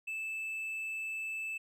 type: tone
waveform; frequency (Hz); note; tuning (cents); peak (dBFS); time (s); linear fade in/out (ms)
triangle; 2630; E7; -5; -34; 0.07-1.58; 10
effects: none